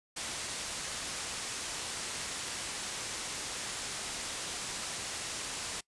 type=low-pass noise; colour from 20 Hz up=white; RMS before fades=-39 dBFS; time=0.16-5.81 s; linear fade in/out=10 ms; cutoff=9300 Hz; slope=24 dB/octave; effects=noise-tail reverb RT60 0.1 s tail -23 dB re dry + resampled to 24000 Hz